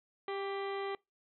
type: harmonic tone with a mistuned harmonic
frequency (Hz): 395.3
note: G4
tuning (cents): +15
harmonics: 1 / 2 / 3 / 4 / 5 / 6 / 7 / 8 / 9 / 10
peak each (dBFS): -37 / -42 / -44 / -56 / -47 / -52 / -60 / -52 / -61 / -57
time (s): 0.28-0.95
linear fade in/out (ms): 2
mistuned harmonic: 3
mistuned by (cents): -27
effects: noise-tail reverb RT60 0.2 s tail -24 dB re dry